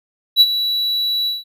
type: tone with ADSR envelope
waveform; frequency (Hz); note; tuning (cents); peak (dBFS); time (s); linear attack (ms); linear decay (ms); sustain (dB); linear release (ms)
triangle; 3928; B7; -10; -3; 0.36-1.44; 49; 42; -12; 170
effects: none